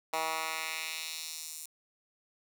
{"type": "tone with high-pass filter sweep", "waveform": "10% pulse", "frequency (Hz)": 160, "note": "D#3", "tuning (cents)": 49, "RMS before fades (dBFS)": -37, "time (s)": [0.13, 1.66], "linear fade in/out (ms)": 5, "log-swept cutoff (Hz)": [800, 8300], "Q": 1.2, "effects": ["9-bit"]}